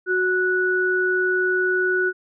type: tone pair together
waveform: sine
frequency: 368.9 / 1474 Hz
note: F#4 / F#6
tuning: -5 / -7 cents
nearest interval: 2 octaves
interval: 2398 cents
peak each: -21 / -20 dBFS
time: 0.06-2.13 s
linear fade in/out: 50 ms
effects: none